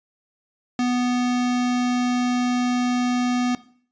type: tone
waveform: square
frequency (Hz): 246.9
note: B3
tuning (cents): 0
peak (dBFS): -20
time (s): 0.79-3.55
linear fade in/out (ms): 2
effects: noise-tail reverb RT60 0.5 s tail -17 dB re dry + resampled to 16000 Hz